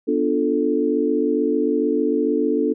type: chord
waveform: sine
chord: B half-diminished seventh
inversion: none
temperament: equal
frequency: 246.9 / 293.7 / 349.2 / 440 Hz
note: B3 / D4 / F4 / A4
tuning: 0 / 0 / 0 / 0 cents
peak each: -24 / -21 / -25 / -21 dBFS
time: 0.07-2.74 s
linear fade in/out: 20 ms
effects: none